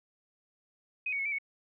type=tone with pitch steps; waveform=sine; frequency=2512 / 2239 / 2189 / 2321 / 2214 Hz; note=D#7 / C#7 / C#7 / D7 / C#7; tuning=+16 / +17 / -22 / -21 / -3 cents; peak=-30 dBFS; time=1.06-1.385 s; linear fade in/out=5 ms; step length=65 ms; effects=none